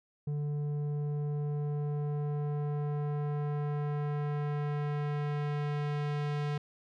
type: tone with low-pass filter sweep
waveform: square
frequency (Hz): 146.83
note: D3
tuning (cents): 0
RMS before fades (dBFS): -33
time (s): 0.27-6.58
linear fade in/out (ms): 5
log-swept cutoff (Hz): 330 to 3800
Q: 0.73
effects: none